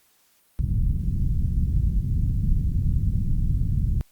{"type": "low-pass noise", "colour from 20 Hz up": "pink", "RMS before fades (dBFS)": -22, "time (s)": [0.59, 4.01], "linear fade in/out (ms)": 0, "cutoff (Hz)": 160, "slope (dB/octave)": 24, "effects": ["white hiss -62 dBFS RMS until 4.11 s", "Opus 48 kbps"]}